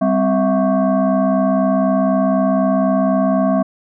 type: tone with frequency modulation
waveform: sine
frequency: 196 Hz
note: G3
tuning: in tune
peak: -12 dBFS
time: 0.01-3.63 s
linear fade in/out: 10 ms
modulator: 456 Hz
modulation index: 1.4
effects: none